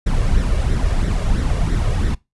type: noise with flanger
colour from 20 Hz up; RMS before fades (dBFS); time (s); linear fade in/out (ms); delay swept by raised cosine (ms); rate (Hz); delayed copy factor
brown; -17; 0.06-2.15; 10; 0.52 to 1.82; 3; +0.55
effects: noise-tail reverb RT60 0.2 s tail -21 dB re dry + resampled to 24000 Hz